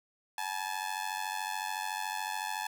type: tone with amplitude modulation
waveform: sawtooth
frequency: 859 Hz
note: A5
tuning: 42 cents flat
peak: -26 dBFS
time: 0.38-2.67 s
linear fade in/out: 2 ms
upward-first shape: sine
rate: 93.8 Hz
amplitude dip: 90%
effects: none